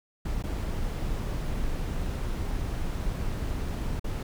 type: noise with dropouts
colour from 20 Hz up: brown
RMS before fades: -30 dBFS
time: 0.25-4.23 s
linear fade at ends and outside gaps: 5 ms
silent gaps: 0.426-0.437 / 3.996-4.042 s
effects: none